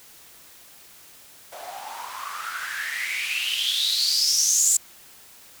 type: noise with band-pass filter sweep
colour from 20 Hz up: blue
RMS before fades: -25 dBFS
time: 1.52-4.77 s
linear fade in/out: 5 ms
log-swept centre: 640 to 7600 Hz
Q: 8.5
effects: white hiss -49 dBFS RMS until 5.6 s